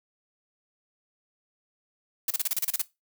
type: noise bursts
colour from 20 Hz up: blue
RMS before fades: -26 dBFS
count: 10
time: 2.28-2.817 s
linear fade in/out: 2 ms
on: 24 ms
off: 33 ms
effects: noise-tail reverb RT60 0.2 s tail -18 dB re dry